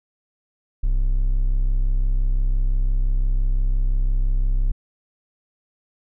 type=tone; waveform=triangle; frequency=32.92 Hz; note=C1; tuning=11 cents sharp; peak=-14 dBFS; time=0.83-4.72 s; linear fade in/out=10 ms; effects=none